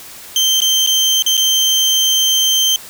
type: tone with dropouts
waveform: 30% pulse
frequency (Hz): 3128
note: G7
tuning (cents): -4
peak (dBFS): -8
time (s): 0.36-2.76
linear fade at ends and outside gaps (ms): 1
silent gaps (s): 0.604-0.618 / 0.863-0.873 / 1.223-1.263 / 1.369-1.376
effects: white hiss -35 dBFS RMS until 2.89 s